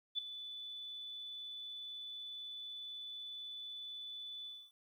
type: tone with ADSR envelope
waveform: sine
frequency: 3482 Hz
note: A7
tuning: 19 cents flat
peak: -31 dBFS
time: 0.15-4.72 s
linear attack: 35 ms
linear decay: 5 ms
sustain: -13 dB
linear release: 260 ms
effects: 12-bit